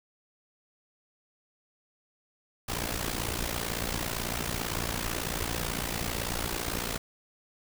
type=noise with amplitude modulation; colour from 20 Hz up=pink; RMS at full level=-29 dBFS; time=2.68-6.98 s; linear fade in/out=10 ms; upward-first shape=sine; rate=58 Hz; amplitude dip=80%; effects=none